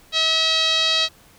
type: tone with low-pass filter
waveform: 5% pulse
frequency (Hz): 643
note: E5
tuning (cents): -43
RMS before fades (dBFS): -19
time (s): 0.12-1.09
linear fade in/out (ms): 50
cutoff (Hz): 4000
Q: 4
effects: pink hiss -51 dBFS RMS until 1.38 s